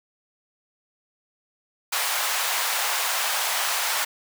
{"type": "high-pass noise", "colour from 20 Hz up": "pink", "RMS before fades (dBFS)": -25, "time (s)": [1.92, 4.05], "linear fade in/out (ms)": 10, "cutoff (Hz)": 740, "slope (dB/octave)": 24, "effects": []}